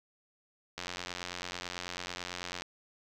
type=click train; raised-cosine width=0.2 ms; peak=-20 dBFS; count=165; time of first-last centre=0.78-2.621 s; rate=89.1 Hz; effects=none